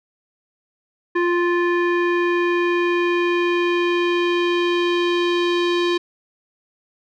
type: tone with low-pass filter sweep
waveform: square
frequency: 349.2 Hz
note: F4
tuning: in tune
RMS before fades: -19 dBFS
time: 1.15-5.98 s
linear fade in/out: 10 ms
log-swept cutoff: 1800 to 3800 Hz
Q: 2.2
effects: none